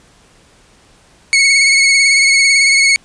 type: tone with vibrato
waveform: sawtooth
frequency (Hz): 2200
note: C#7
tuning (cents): -14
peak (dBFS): -4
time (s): 1.33-2.96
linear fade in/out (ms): 0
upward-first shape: triangle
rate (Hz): 18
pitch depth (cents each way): 39
effects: pink hiss -48 dBFS RMS until 3.04 s + resampled to 22050 Hz